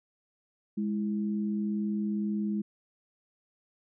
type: tone pair together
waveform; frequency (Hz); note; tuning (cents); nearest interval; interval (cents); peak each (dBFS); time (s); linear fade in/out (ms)
sine; 207.6 / 329.6; G#3 / E4; 0 / 0; minor sixth; 800; -28 / -37; 0.77-2.62; 10
effects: none